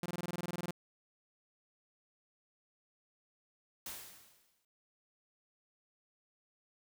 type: tone bursts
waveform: sawtooth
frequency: 174.61 Hz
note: F3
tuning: in tune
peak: -32 dBFS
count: 14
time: 0.03-0.708 s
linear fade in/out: 2 ms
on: 28 ms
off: 22 ms
type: noise with exponential decay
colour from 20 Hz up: white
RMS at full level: -42 dBFS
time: 3.86-4.65 s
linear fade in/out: 2 ms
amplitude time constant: 170 ms
effects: none